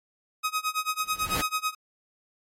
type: tone with tremolo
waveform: sawtooth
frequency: 1261 Hz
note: D#6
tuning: 23 cents sharp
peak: -20 dBFS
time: 0.43-1.75 s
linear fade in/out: 20 ms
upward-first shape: sine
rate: 9.1 Hz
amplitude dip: 95%
type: noise with exponential growth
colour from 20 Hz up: pink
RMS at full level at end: -27 dBFS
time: 0.99-1.41 s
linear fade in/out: 1 ms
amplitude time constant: 91 ms
effects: AAC 48 kbps